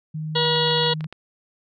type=tone; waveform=sine; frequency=155.56 Hz; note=D#3; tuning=in tune; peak=-26 dBFS; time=0.14-1.07 s; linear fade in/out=10 ms
type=harmonic tone; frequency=480 Hz; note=B4; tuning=49 cents flat; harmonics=1 / 2 / 3 / 4 / 6 / 7 / 8 / 9; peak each=-23 / -26 / -32 / -31 / -27 / -25 / -28 / -28 dBFS; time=0.35-0.94 s; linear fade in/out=10 ms
type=clicks; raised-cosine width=0.3 ms; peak=-22 dBFS; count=10; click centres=0.453 / 0.558 / 0.675 / 0.708 / 0.777 / 0.835 / 0.865 / 1.008 / 1.043 / 1.126 s
effects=none